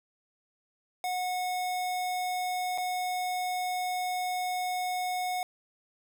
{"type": "tone with dropouts", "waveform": "square", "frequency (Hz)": 730, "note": "F#5", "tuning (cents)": -24, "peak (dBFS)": -30, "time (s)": [1.04, 5.43], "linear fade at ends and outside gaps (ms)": 1, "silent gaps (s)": [2.777, 2.782], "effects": []}